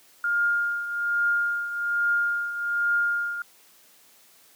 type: tone with tremolo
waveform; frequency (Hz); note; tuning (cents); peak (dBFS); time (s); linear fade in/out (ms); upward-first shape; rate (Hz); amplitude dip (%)
sine; 1411; F6; +17; -19; 0.24-3.42; 2; triangle; 1.2; 70
effects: white hiss -56 dBFS RMS until 4.55 s + high-pass 150 Hz 12 dB/octave